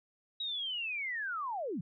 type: linear sweep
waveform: sine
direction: down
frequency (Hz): 3854 to 138.59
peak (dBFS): -34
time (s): 0.4-1.81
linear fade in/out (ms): 5
effects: none